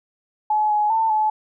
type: tone with pitch steps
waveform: sine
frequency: 852 / 841 / 893 / 860 Hz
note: G#5 / G#5 / A5 / A5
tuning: +44 / +22 / +25 / -40 cents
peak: -16 dBFS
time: 0.5-1.3 s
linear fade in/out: 5 ms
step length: 200 ms
effects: none